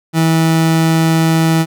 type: tone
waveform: 30% pulse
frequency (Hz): 162.3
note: E3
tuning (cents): -27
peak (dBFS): -7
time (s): 0.13-1.66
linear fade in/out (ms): 50
effects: none